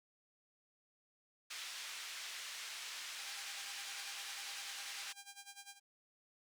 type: band-pass noise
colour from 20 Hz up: pink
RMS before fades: -47 dBFS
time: 1.5-5.13 s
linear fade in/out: 10 ms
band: 2000 to 7000 Hz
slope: 12 dB/octave
type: tone with tremolo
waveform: 5% pulse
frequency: 800 Hz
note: G5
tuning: 35 cents sharp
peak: -37 dBFS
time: 3.17-5.8 s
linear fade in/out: 50 ms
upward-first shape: sine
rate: 10 Hz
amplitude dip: 85%
effects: none